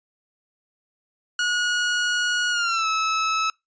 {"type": "tone with pitch glide", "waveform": "sawtooth", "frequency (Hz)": [1451, 1300.2], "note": ["F#6", "E6"], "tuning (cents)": [-34, -24], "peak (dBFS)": -17, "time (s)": [1.39, 3.5], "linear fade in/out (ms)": 2, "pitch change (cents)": -190, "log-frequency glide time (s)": [2.51, 2.87], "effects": ["noise-tail reverb RT60 0.2 s tail -26 dB re dry", "resampled to 16000 Hz"]}